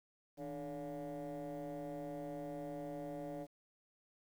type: tone with frequency modulation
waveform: sine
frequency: 434.1 Hz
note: A4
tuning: 23 cents flat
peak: -39 dBFS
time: 0.37-3.47 s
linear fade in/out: 50 ms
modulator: 137 Hz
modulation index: 1.9
effects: tanh soft clip ceiling -41 dBFS + 11-bit